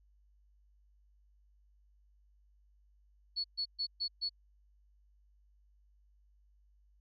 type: tone bursts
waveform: sine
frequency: 4403 Hz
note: C#8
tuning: 13 cents flat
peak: -32 dBFS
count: 5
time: 3.36-4.295 s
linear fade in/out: 20 ms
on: 83 ms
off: 130 ms
effects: added 50 Hz sine -64 dBFS peak until 7 s